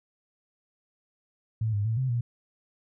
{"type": "tone with pitch steps", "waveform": "sine", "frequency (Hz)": [110.8, 102.4, 112, 130.5, 119.2], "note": ["A2", "G#2", "A2", "C3", "A#2"], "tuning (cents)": [13, -24, 31, -4, 39], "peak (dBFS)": -24, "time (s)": [1.61, 2.21], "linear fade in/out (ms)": 5, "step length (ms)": 120, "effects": []}